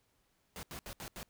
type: noise bursts at uneven times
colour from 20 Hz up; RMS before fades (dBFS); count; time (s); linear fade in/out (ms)
pink; -45; 5; 0.56-0.63 / 0.71-0.79 / 0.86-0.93 / 1-1.08 / 1.16-1.23; 0
effects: pink hiss -75 dBFS RMS until 1.29 s